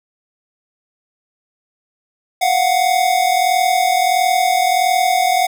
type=tone pair together; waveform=square; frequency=698.5 / 740 Hz; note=F5 / F#5; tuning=0 / 0 cents; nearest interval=minor second; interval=100 cents; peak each=-18 / -15 dBFS; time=2.41-5.47 s; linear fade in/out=10 ms; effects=none